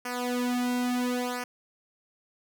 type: tone with flanger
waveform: sawtooth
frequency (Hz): 246.9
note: B3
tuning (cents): 0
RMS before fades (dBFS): -29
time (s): 0.05-1.44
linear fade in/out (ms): 5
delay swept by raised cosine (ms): 0.26 to 2.36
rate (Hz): 0.72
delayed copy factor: -1
effects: none